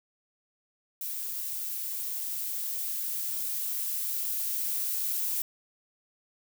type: noise with level ramp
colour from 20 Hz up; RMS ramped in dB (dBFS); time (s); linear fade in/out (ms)
violet; -35 to -30; 1.01-5.42; 2
effects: none